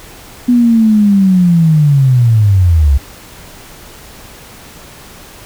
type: linear sweep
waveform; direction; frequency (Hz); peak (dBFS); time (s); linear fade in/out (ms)
sine; down; 247.5 to 65.41; -5; 0.48-2.98; 10
effects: pink hiss -35 dBFS RMS until 5.45 s